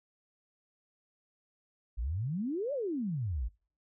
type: exponential two-way sweep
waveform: sine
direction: up then down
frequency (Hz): 50.2 to 597 to 50.2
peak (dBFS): -31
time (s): 1.97-3.49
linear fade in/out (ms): 20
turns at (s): 2.73
effects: noise-tail reverb RT60 0.4 s tail -24 dB re dry